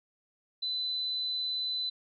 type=tone; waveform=sine; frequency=4011 Hz; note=B7; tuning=26 cents sharp; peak=-30 dBFS; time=0.62-1.9 s; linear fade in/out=10 ms; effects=none